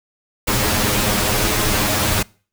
pink noise with comb filter, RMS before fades -18 dBFS, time 0.47-2.23 s, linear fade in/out 10 ms, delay 9.6 ms, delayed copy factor +0.95, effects noise-tail reverb RT60 0.4 s tail -25 dB re dry

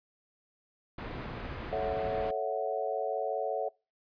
pink low-pass noise, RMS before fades -40 dBFS, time 0.98-2.31 s, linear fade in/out 5 ms, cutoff 2200 Hz, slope 12 dB/octave
sine chord, F# minor seventh, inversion first, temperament equal, 440 / 554.4 / 659.3 / 740 Hz, A4 / C#5 / E5 / F#5, 0 / 0 / 0 / 0 cents, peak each -35 dBFS, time 1.72-3.69 s, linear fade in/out 10 ms
effects noise-tail reverb RT60 0.3 s tail -25 dB re dry + resampled to 11025 Hz

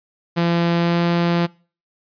sawtooth tone with pitch glide, 170.4 to 171.59 Hz, F3 to F3, -42 to -30 cents, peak -12 dBFS, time 0.36-1.47 s, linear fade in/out 20 ms, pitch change +12 cents, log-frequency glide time 0.76-1.01 s, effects noise-tail reverb RT60 0.4 s tail -24 dB re dry + resampled to 11025 Hz

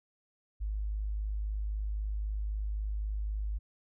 sine tone, 51.91 Hz, G#1, in tune, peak -31 dBFS, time 0.6-3.59 s, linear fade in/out 20 ms, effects none

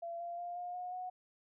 sine tone with pitch steps, 680 / 690.3 / 700.7 / 711.3 / 722.1 / 733 Hz, F5 / F5 / F5 / F5 / F#5 / F#5, -46 / -20 / +6 / +32 / -42 / -16 cents, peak -39 dBFS, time 0.02-1.1 s, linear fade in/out 10 ms, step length 180 ms, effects none

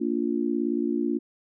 sine chord, Bb major, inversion none, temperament just, 233.1 / 291.4 / 349.6 Hz, Bb3 / D4 / F4, 0 / -13 / +2 cents, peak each -28 / -27 / -28 dBFS, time 0-1.19 s, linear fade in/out 20 ms, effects none

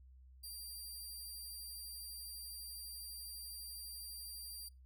15% pulse tone, 4728 Hz, D8, 11 cents sharp, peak -40 dBFS, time 0.43-4.69 s, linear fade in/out 10 ms, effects noise-tail reverb RT60 0.2 s tail -20 dB re dry + added 64 Hz sine -57 dBFS peak until 4.85 s

